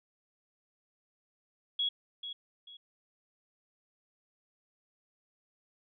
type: tone with echo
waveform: sine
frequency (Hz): 3337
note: G#7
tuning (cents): +8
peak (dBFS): -28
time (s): 1.79-1.89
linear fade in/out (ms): 5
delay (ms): 440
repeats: 2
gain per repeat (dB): -10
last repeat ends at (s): 2.77
effects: none